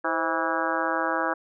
harmonic tone with a mistuned harmonic, 162.9 Hz, E3, 20 cents flat, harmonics 2 / 3 / 4 / 5 / 6 / 7 / 8 / 9 / 10, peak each -32 / -32 / -32 / -32 / -32 / -32 / -32 / -32 / -32 dBFS, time 0.04-1.34 s, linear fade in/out 10 ms, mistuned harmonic 3, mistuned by +110 cents, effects none

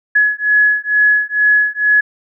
sine beating tone pair, 1691 / 1693.2 Hz, G#6 / G#6, +31 / +33 cents, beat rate 2.2 Hz, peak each -13 dBFS, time 0.15-2.01 s, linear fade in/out 10 ms, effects none

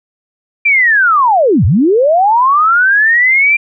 sine linear two-way sweep, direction down then up, 2390 to 75.5 to 2390 Hz, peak -6 dBFS, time 0.65-3.57 s, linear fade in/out 10 ms, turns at 1.65 s, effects none

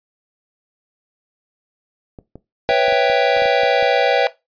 clicks, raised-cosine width 2 ms, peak -22 dBFS, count 10, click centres 2.188 / 2.356 / 2.71 / 2.882 / 2.925 / 3.099 / 3.421 / 3.457 / 3.634 / 3.827 s
square chord, C# half-diminished seventh, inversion third, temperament equal, 493.9 / 554.4 / 659.3 / 784 Hz, B4 / C#5 / E5 / G5, 0 / 0 / 0 / 0 cents, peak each -19 dBFS, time 2.69-4.27 s, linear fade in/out 0 ms
pink noise with exponential decay, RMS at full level -31 dBFS, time 3.36-3.51 s, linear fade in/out 5 ms, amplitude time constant 31 ms
effects noise-tail reverb RT60 0.2 s tail -17 dB re dry + resampled to 11025 Hz

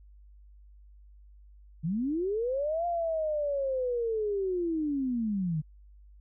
sine linear two-way sweep, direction up then down, 146.83 to 700 to 146.83 Hz, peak -27 dBFS, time 1.83-5.62 s, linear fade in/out 20 ms, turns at 2.86 s, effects added 50 Hz sine -51 dBFS peak until 6.2 s

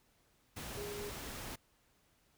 sine tone in noise, 411 Hz, G#4, 18 cents flat, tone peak -42 dBFS, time 0.77-1.1 s, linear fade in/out 10 ms, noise pink, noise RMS -45 dBFS, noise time 0.56-1.56 s, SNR 0 dB, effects pink hiss -72 dBFS RMS until 2.37 s

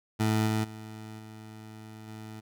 20% pulse tone with level steps, 109.1 Hz, A2, 14 cents flat, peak -19 / -21 / -36 / -39 / -36 dBFS, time 0.19-2.41 s, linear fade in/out 20 ms, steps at 0.46 / 0.63 / 1.18 / 2.07 s, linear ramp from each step 20 ms, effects none

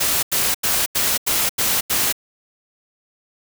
white noise bursts, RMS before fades -19 dBFS, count 7, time 0-2.126 s, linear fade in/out 10 ms, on 230 ms, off 86 ms, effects none

